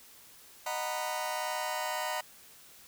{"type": "chord", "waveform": "sawtooth", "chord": "B major seventh", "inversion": "first", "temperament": "just", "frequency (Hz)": [617.4, 740.8, 926, 987.8], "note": ["D#5", "F#5", "A#5", "B5"], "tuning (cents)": [-14, 2, -12, 0], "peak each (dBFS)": -34, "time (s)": [0.66, 2.21], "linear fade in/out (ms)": 5, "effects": ["white hiss -55 dBFS RMS until 2.87 s"]}